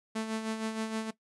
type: tone with tremolo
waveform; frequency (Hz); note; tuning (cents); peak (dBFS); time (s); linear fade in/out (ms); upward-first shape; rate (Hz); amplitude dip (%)
sawtooth; 220.8; A3; +6; -26; 0.15-1.11; 10; sine; 6.4; 55
effects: noise-tail reverb RT60 0.1 s tail -17 dB re dry + resampled to 24000 Hz